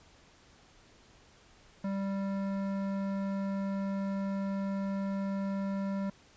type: tone with hard clipping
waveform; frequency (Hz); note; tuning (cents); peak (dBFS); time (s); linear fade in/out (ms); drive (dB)
sine; 196; G3; 0; -33; 1.84-6.1; 5; 14
effects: pink hiss -60 dBFS RMS until 6.36 s + resampled to 16000 Hz